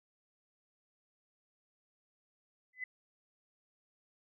sine tone with exponential growth, 2014 Hz, B6, 33 cents sharp, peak -33 dBFS, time 2.73-2.84 s, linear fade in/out 5 ms, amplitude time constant 23 ms, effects none

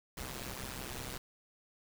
pink noise with amplitude modulation, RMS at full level -39 dBFS, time 0.17-1.18 s, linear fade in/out 5 ms, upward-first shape sine, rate 129 Hz, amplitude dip 85%, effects none

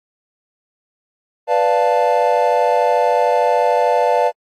triangle chord, B half-diminished seventh, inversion none, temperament equal, 493.9 / 587.3 / 698.5 / 880 Hz, B4 / D5 / F5 / A5, 0 / 0 / 0 / 0 cents, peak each -16 dBFS, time 1.47-4.32 s, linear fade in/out 50 ms, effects AAC 48 kbps

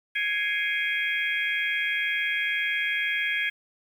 sine tone cluster, 1662 / 2108 / 2270 / 2488 / 3265 Hz, G#6 / C7 / C#7 / D#7 / G#7, +1 / +12 / +41 / -1 / -30 cents, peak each -28 / -30 / -32 / -32 / -34 dBFS, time 0.15-3.5 s, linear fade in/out 10 ms, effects 9-bit

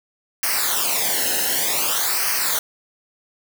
white noise with flanger, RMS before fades -21 dBFS, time 0.43-2.59 s, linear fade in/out 2 ms, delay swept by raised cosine 0.27 to 0.87 ms, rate 0.54 Hz, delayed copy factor -0.8, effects none

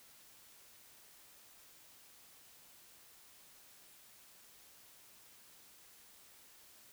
silence, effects white hiss -61 dBFS RMS until 6.92 s

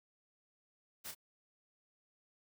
white noise with echo, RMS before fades -45 dBFS, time 1.04-1.12 s, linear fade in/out 20 ms, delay 31 ms, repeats 1, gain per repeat -6 dB, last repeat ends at 1.151 s, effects none

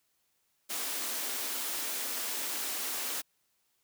white high-pass noise, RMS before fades -35 dBFS, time 0.69-3.22 s, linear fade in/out 20 ms, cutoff 220 Hz, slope 48 dB/octave, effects white hiss -75 dBFS RMS until 3.83 s

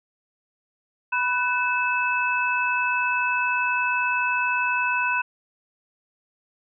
sine tone cluster, 985 / 1501 / 2604 Hz, B5 / F#6 / E7, -5 / +24 / -22 cents, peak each -25 dBFS, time 1.12-5.22 s, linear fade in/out 10 ms, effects none

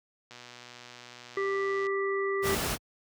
click train, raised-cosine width 0.2 ms, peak -29 dBFS, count 191, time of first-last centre 0.31-1.867 s, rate 122 Hz
harmonic tone, 393 Hz, G4, 4 cents sharp, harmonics 1 / 3 / 5, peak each -28 / -35 / -35 dBFS, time 1.37-2.55 s, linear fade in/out 2 ms
pink noise, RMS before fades -30 dBFS, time 2.42-2.78 s, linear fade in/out 50 ms
effects high-pass 60 Hz 12 dB/octave

